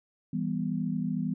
sine chord, E minor, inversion none, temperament equal with one note detuned, 164.81 / 198.05 / 246.9 Hz, E3 / G3 / B3, 0 / +18 / 0 cents, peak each -32 dBFS, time 0.33-1.34 s, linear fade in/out 5 ms, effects none

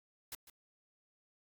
white noise with echo, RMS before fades -44 dBFS, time 0.32-0.35 s, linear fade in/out 2 ms, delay 150 ms, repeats 1, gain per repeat -14 dB, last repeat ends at 0.5 s, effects Opus 48 kbps

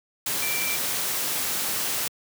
sine tone in noise, 2346 Hz, D7, 2 cents flat, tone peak -29 dBFS, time 0.42-0.76 s, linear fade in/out 5 ms, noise white, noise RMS -27 dBFS, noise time 0.26-2.08 s, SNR -5 dB, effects high-pass 100 Hz 12 dB/octave

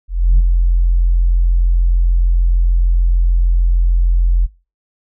sine tone with ADSR envelope, 43.29 Hz, F1, 14 cents flat, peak -3 dBFS, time 0.08-4.47 s, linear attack 310 ms, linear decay 21 ms, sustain -5 dB, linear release 24 ms, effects noise-tail reverb RT60 0.3 s tail -21 dB re dry + tanh soft clip ceiling -4 dBFS

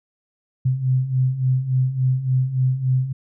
sine beating tone pair, 127.1 / 130.6 Hz, C3 / C3, -50 / -3 cents, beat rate 3.5 Hz, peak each -23 / -18 dBFS, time 0.65-3.13 s, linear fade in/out 10 ms, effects none

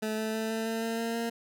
20% pulse tone with pitch steps, 217 / 219 / 221 / 223.1 / 225.2 / 227.3 / 229.4 / 231.5 Hz, A3 / A3 / A3 / A3 / A3 / A#3 / A#3 / A#3, -24 / -8 / +8 / +24 / +40 / -43 / -28 / -12 cents, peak -25 dBFS, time 0.02-1.3 s, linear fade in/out 10 ms, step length 160 ms, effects none

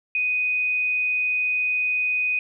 sine tone, 2493 Hz, D#7, 3 cents sharp, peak -20 dBFS, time 0.15-2.39 s, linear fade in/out 2 ms, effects none

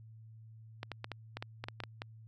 clicks, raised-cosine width 0.3 ms, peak -23 dBFS, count 11, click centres 0.831 / 0.917 / 1.044 / 1.117 / 1.37 / 1.425 / 1.64 / 1.685 / 1.803 / 1.837 / 2.019 s, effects added 111 Hz sine -51 dBFS peak until 2.27 s

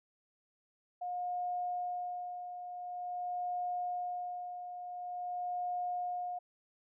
sine tone with tremolo, 716 Hz, F5, 43 cents sharp, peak -33 dBFS, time 1.01-6.39 s, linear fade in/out 10 ms, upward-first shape sine, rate 0.47 Hz, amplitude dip 60%, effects none

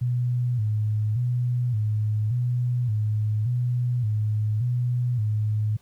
sine tone with vibrato, 114.6 Hz, A#2, 29 cents flat, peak -21 dBFS, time 0.01-5.77 s, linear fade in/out 10 ms, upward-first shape square, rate 0.87 Hz, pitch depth 120 cents each way, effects pink hiss -61 dBFS RMS until 5.81 s

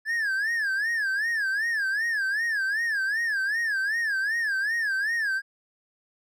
triangle tone with vibrato, 1700 Hz, G#6, 40 cents sharp, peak -22 dBFS, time 0.05-5.42 s, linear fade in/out 50 ms, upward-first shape sine, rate 2.6 Hz, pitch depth 170 cents each way, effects none

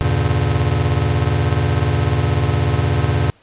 square chord, E diminished seventh, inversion none, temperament just, 82.41 / 98.89 / 118.67 / 142.4 Hz, E2 / G2 / Bb2 / Db3, 0 / +16 / +31 / +47 cents, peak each -21 dBFS, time 0.01-3.3 s, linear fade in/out 0 ms, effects pink hiss -53 dBFS RMS until 3.42 s + resampled to 8000 Hz

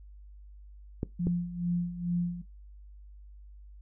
clicks, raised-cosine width 3 ms, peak -17 dBFS, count 2, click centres 1.031 / 1.27 s
sine tone with tremolo, 174.61 Hz, F3, in tune, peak -25 dBFS, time 1.19-2.42 s, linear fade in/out 10 ms, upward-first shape sine, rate 2.3 Hz, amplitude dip 75%
effects noise-tail reverb RT60 0.2 s tail -20 dB re dry + added 50 Hz sine -47 dBFS peak until 3.81 s

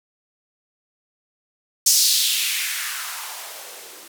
violet noise with band-pass filter sweep, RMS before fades -23 dBFS, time 1.86-4.08 s, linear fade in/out 5 ms, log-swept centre 5900 to 310 Hz, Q 2.4, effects none

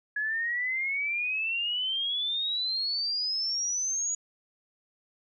sine exponential sweep, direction up, 1683 to 6830 Hz, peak -27 dBFS, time 0.16-4.15 s, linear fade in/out 5 ms, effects none

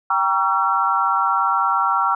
sine chord, G diminished seventh, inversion none, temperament just, 784 / 940.8 / 1128.9 / 1354.7 Hz, G5 / Bb5 / Db6 / Fb6, 0 / +16 / +31 / +47 cents, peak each -23 / -22 / -22 / -19 dBFS, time 0.1-2.15 s, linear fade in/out 5 ms, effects none

